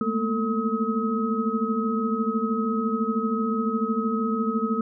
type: tone cluster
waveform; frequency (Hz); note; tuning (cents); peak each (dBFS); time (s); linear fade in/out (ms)
sine; 213.2 / 225.5 / 239.1 / 447.2 / 1273; G#3 / A3 / A#3 / A4 / D#6; +46 / +43 / +44 / +28 / +39; -29 / -26 / -31 / -30 / -29; 0.01-4.81; 2
effects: none